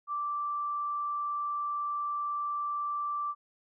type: tone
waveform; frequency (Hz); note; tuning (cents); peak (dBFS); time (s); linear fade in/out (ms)
sine; 1171; D6; -5; -30; 0.07-3.35; 50
effects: none